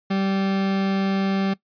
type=tone; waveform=40% pulse; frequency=194.3 Hz; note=G3; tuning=15 cents flat; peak=-19 dBFS; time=0.1-1.54 s; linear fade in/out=10 ms; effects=noise-tail reverb RT60 0.1 s tail -20 dB re dry + resampled to 11025 Hz